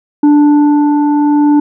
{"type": "tone with frequency modulation", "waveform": "sine", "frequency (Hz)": 293.7, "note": "D4", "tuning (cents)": 0, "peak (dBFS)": -5, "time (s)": [0.23, 1.6], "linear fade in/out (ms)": 5, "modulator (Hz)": 588, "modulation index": 0.51, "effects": []}